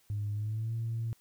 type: tone with pitch glide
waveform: sine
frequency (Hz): 103.6 to 114.29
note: G#2 to A#2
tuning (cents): -4 to -34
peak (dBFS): -30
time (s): 0.1-1.13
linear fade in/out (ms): 0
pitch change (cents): +170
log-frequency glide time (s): 0.33-0.73
effects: tanh soft clip ceiling -27 dBFS + white hiss -67 dBFS RMS until 1.2 s